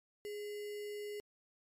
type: tone with sample-and-hold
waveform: sine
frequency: 415.3 Hz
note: G#4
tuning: in tune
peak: -40 dBFS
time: 0.25-1.2 s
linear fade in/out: 0 ms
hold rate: 2450 Hz
effects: MP3 64 kbps